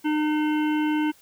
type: harmonic tone with a mistuned harmonic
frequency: 304.2 Hz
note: D#4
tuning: 39 cents flat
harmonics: 1 / 3 / 5 / 7 / 9 / 10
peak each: -21 / -31 / -35 / -38 / -40 / -41 dBFS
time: 0.04-1.12 s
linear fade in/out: 20 ms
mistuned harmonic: 9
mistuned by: -19 cents
effects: white hiss -56 dBFS RMS until 1.21 s